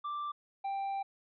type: tone pair in turn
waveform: triangle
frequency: 1176 / 786.7 Hz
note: D6 / G5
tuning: +2 / +6 cents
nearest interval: perfect fifth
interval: 696 cents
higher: first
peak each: -33 / -31 dBFS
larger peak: second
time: 0.04-0.32 / 0.64-1.03 s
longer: second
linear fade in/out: 10 ms
effects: resampled to 11025 Hz